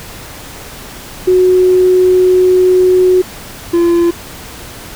sine / triangle tone pair in turn, 367.5 / 342.8 Hz, F#4 / F4, -12 / -32 cents, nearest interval minor second, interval 120 cents, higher first, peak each -5 dBFS, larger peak neither, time 1.27-3.22 / 3.73-4.11 s, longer first, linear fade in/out 10 ms, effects pink hiss -30 dBFS RMS until 4.95 s

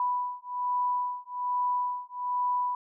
sine beating tone pair, 987.8 / 989 Hz, B5 / B5, 0 / +2 cents, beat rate 1.2 Hz, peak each -30 dBFS, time 0-2.75 s, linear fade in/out 2 ms, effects none

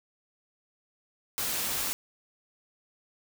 white noise, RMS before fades -31 dBFS, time 1.38-1.93 s, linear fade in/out 0 ms, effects none

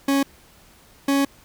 40% pulse tone pair in turn, 276.2 / 277.5 Hz, C#4 / C#4, -6 / +2 cents, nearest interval unison, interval 8 cents, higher second, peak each -16 dBFS, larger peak neither, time 0.08-0.23 / 1.08-1.25 s, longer second, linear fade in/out 5 ms, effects pink hiss -52 dBFS RMS until 1.44 s

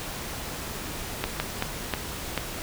slowing click train, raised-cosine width 0.3 ms, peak -9 dBFS, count 5, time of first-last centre 1.24-2.377 s, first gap 160 ms, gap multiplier 1.4, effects pink hiss -35 dBFS RMS until 2.62 s

